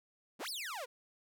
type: exponential two-way sweep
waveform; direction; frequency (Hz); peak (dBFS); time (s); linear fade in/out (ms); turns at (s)
sawtooth; up then down; 167.3 to 5530 to 452.8; -36; 0.39-0.86; 20; 0.49
effects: none